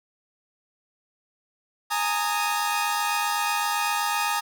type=chord; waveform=sawtooth; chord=Ab suspended second; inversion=none; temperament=equal with one note detuned; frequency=830.6 / 918.4 / 1244.5 Hz; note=Ab5 / Bb5 / Eb6; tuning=0 / -26 / 0 cents; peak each=-24 dBFS; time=1.9-4.41 s; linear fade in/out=20 ms; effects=none